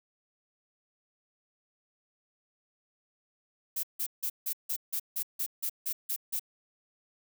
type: noise bursts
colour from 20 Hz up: violet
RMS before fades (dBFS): -32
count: 12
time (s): 3.76-6.396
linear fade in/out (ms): 10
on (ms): 73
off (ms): 160
effects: none

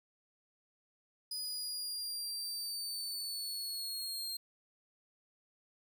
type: linear sweep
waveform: sawtooth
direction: down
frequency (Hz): 4978 to 4188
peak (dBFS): -35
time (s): 1.31-4.37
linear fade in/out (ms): 5
effects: none

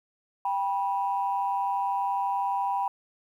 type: tone pair together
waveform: sine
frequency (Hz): 791.1 / 977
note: G5 / B5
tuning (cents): +16 / -19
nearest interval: major third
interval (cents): 365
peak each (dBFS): -27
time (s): 0.45-2.88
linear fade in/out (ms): 2
effects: tanh soft clip ceiling -17 dBFS + 10-bit

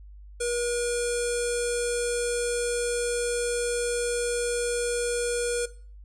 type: tone with low-pass filter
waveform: square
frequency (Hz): 480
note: B4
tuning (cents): -49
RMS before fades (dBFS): -28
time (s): 0.4-5.66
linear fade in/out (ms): 10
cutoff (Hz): 8600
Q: 6.7
effects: noise-tail reverb RT60 0.4 s tail -17 dB re dry + added 50 Hz sine -43 dBFS peak until 6.04 s

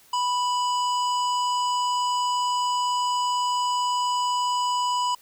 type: harmonic tone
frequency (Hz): 987.8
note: B5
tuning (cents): 0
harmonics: 1 / 3 / 5 / 7 / 8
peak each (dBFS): -22 / -32 / -36 / -39 / -40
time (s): 0.13-5.15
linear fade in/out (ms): 5
effects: white hiss -55 dBFS RMS until 5.21 s

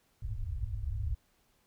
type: low-pass noise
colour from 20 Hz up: white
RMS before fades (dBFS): -35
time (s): 0.22-1.15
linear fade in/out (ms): 5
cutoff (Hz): 110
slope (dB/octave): 96
effects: pink hiss -71 dBFS RMS until 1.66 s

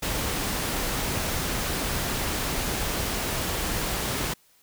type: noise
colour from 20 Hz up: pink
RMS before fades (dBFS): -28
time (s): 0.02-4.34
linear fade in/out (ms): 10
effects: white hiss -61 dBFS RMS until 4.62 s

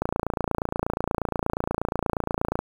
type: click train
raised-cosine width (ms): 1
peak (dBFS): -10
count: 74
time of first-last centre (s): 0.02-2.59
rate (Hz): 28.4
effects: 7-bit

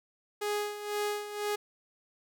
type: tone with tremolo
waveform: sawtooth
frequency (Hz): 415.3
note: G#4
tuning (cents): 0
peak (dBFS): -25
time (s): 0.41-1.56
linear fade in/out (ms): 10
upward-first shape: sine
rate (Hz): 2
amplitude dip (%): 70
effects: none

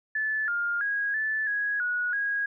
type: tone with pitch steps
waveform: sine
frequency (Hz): 1739 / 1409 / 1647 / 1747 / 1662 / 1459 / 1645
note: A6 / F6 / G#6 / A6 / G#6 / F#6 / G#6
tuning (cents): -21 / +15 / -15 / -13 / +1 / -25 / -17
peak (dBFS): -25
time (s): 0.15-2.46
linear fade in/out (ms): 5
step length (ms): 330
effects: none

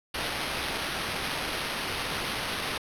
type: noise with sample-and-hold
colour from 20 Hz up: white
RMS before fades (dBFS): -32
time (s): 0.14-2.78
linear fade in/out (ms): 5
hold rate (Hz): 7350
effects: low-pass 12000 Hz 12 dB/octave

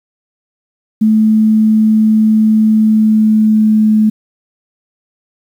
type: tone with pitch glide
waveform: sine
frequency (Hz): 217.5 to 215.5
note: A3 to A3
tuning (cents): -20 to -36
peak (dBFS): -6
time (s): 1.01-4.1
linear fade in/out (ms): 10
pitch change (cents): -16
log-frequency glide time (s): 2.69-3.93
effects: 7-bit

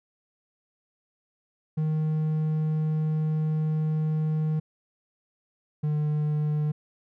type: tone pair in turn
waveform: triangle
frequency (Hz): 155.56 / 150.61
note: D#3 / D3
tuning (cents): 0 / +44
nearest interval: minor second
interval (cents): 56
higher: first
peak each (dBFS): -21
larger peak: neither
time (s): 1.77-4.6 / 5.83-6.72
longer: first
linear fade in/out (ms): 10
effects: none

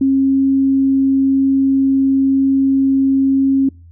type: tone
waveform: sine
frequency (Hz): 270.1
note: C#4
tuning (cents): -45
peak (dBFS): -10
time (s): 0.01-3.69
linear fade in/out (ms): 5
effects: noise-tail reverb RT60 0.3 s tail -26 dB re dry + added 84 Hz sine -38 dBFS peak until 3.91 s

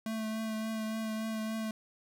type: tone with vibrato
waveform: square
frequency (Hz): 220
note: A3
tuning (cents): 0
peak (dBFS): -34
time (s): 0.06-1.71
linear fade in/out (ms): 2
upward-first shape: triangle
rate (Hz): 3.5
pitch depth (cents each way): 21
effects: none

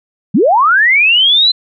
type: linear sweep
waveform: sine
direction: up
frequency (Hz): 155.3 to 4100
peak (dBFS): -6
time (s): 0.34-1.52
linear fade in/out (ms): 10
effects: none

